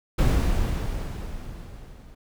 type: noise with level ramp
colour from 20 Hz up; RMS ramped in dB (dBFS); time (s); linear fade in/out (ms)
brown; -18 to -46; 0.18-2.15; 10
effects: none